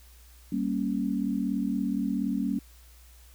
sine chord, G diminished, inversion none, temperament equal, 196 / 233.1 / 277.2 Hz, G3 / Bb3 / Db4, 0 / 0 / 0 cents, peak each -30 dBFS, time 0.52-2.59 s, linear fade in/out 5 ms, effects added 60 Hz sine -51 dBFS peak until 3.34 s + white hiss -58 dBFS RMS until 3.34 s

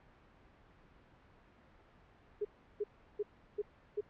sine tone bursts, 415.3 Hz, G#4, in tune, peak -32 dBFS, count 5, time 2.41-4.01 s, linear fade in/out 10 ms, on 40 ms, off 350 ms, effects pink hiss -63 dBFS RMS until 4.09 s + low-pass 2000 Hz 12 dB/octave

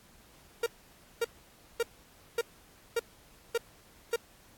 45% pulse tone bursts, 466.2 Hz, A#4, in tune, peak -26 dBFS, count 7, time 0.63-4.161 s, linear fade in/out 5 ms, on 33 ms, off 550 ms, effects pink hiss -59 dBFS RMS until 4.57 s + AAC 64 kbps

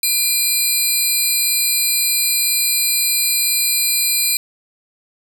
10% pulse tone pair together, 2400 / 4081 Hz, D7 / C8, +37 / -44 cents, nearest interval major sixth, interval 919 cents, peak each -10 dBFS, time 0.03-4.37 s, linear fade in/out 2 ms, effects none

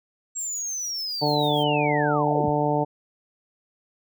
sine linear sweep, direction down, 7590 to 30.87 Hz, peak -27 dBFS, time 0.35-2.5 s, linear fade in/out 20 ms
violet noise with tremolo, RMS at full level -44 dBFS, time 0.38-1.64 s, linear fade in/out 10 ms, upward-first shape triangle, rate 6.8 Hz, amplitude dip 65%
harmonic tone, 148 Hz, D3, 14 cents sharp, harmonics 1 / 2 / 3 / 4 / 5 / 6, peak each -27 / -27 / -27 / -27 / -27 / -27 dBFS, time 1.21-2.85 s, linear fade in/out 20 ms
effects none

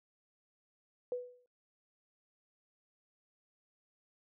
sine tone with exponential decay, 493.9 Hz, B4, in tune, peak -31 dBFS, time 1.12-1.46 s, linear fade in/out 1 ms, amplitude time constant 73 ms, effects noise-tail reverb RT60 0.2 s tail -26 dB re dry

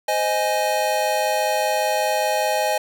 square chord, Ab major, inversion first, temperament equal with one note detuned, 517.2 / 622.3 / 830.6 Hz, C5 / Eb5 / Ab5, -20 / 0 / 0 cents, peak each -27 / -23 / -23 dBFS, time 0.08-2.78 s, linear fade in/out 5 ms, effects none

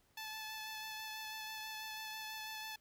10% pulse tone with vibrato, 870 Hz, A5, 20 cents flat, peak -35 dBFS, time 0.17-2.76 s, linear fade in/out 5 ms, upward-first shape sine, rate 6.1 Hz, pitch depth 14 cents each way, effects pink hiss -73 dBFS RMS until 2.8 s

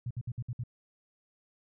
sine tone bursts, 120.6 Hz, B2, 41 cents flat, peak -32 dBFS, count 6, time 0.06-0.637 s, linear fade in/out 5 ms, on 47 ms, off 59 ms, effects none

